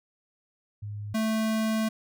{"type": "tone pair in turn", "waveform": ["sine", "square"], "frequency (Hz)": [103.83, 220], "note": ["G#2", "A3"], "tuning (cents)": [0, 0], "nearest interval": "octave + minor second", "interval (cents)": 1300, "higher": "second", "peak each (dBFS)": [-33, -25], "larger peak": "second", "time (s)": [[0.82, 1.14], [1.14, 1.89]], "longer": "second", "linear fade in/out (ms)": 10, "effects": []}